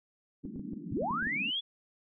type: band-pass noise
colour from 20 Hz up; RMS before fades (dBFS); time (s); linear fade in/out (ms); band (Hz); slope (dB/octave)
pink; -41; 0.43-1.51; 10; 170 to 300; 48
type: clicks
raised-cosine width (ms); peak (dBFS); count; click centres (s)
3; -31; 9; 0.454 / 0.56 / 0.595 / 0.734 / 0.971 / 1.021 / 1.108 / 1.226 / 1.27
type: linear sweep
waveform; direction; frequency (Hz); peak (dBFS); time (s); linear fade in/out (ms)
sine; up; 33.61 to 3448; -30; 0.91-1.61; 20
effects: none